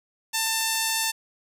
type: tone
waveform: 5% pulse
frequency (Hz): 893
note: A5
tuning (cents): +25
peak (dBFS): -11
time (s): 0.33-1.12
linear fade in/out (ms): 20
effects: none